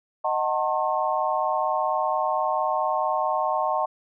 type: chord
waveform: sine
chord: D# diminished seventh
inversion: none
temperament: just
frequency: 622.3 / 746.7 / 896 / 1075.3 Hz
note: D#5 / F#5 / A5 / C6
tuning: 0 / +16 / +31 / +47 cents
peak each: -27 dBFS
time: 0.24-3.86 s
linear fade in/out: 10 ms
effects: none